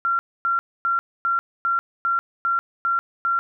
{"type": "tone bursts", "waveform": "sine", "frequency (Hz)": 1371, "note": "F6", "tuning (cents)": -32, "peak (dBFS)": -18, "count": 9, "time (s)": [0.05, 3.39], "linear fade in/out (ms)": 0, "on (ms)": 140, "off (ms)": 260, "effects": []}